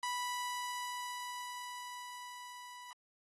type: tone with level ramp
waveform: sawtooth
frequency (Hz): 985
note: B5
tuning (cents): -5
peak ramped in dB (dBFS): -31 to -45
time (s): 0.03-2.93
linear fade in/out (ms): 2
effects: AAC 32 kbps